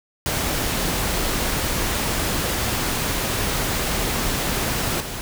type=noise with level steps; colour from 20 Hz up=pink; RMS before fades=-23 / -30 dBFS; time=0.26-5.21 s; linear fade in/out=0 ms; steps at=5 s; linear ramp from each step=5 ms; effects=none